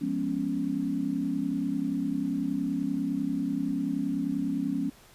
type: chord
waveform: sine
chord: C# dominant seventh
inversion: first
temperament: equal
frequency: 174.61 / 207.7 / 246.9 / 277.2 Hz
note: E#3 / G#3 / B3 / C#4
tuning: 0 / 0 / 0 / 0 cents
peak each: -35 / -34 / -33 / -29 dBFS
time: 0.01-4.9 s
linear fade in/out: 10 ms
effects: pink hiss -55 dBFS RMS until 5.14 s + resampled to 32000 Hz